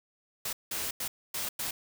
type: noise bursts at uneven times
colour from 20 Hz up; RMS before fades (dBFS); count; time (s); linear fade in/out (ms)
white; -34; 5; 0.45-0.53 / 0.71-0.91 / 1-1.08 / 1.34-1.49 / 1.59-1.71; 5
effects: none